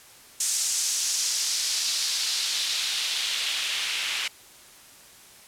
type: noise with band-pass filter sweep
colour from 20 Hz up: white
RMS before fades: -27 dBFS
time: 0.4-4.28 s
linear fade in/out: 5 ms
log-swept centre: 7100 to 2600 Hz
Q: 1.8
effects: white hiss -50 dBFS RMS until 5.47 s + low-pass 12000 Hz 12 dB/octave